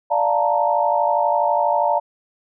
sine chord, Bb major seventh, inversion first, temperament equal, 587.3 / 698.5 / 880 / 932.3 Hz, D5 / F5 / A5 / Bb5, 0 / 0 / 0 / 0 cents, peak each -21 dBFS, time 0.1-2 s, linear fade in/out 20 ms, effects none

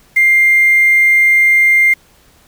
sine tone with quantisation, 2100 Hz, C7, 6 cents sharp, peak -6 dBFS, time 0.16-1.94 s, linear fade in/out 10 ms, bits 5, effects pink hiss -49 dBFS RMS until 2.47 s

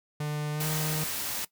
45% pulse tone with pitch glide, 149.4 to 154.76 Hz, D3 to D#3, +30 to -9 cents, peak -29 dBFS, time 0.2-1.04 s, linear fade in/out 5 ms, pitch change +61 cents, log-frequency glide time 0.53-0.68 s
white noise, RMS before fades -33 dBFS, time 0.6-1.45 s, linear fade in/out 5 ms
effects noise-tail reverb RT60 0.1 s tail -18 dB re dry

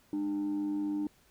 sine tone pair together, 204.7 / 300.9 Hz, G#3 / D4, -25 / +42 cents, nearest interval perfect fifth, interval 667 cents, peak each -38 / -28 dBFS, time 0.13-1.07 s, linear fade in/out 2 ms, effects tanh soft clip ceiling -28 dBFS + pink hiss -65 dBFS RMS until 1.3 s

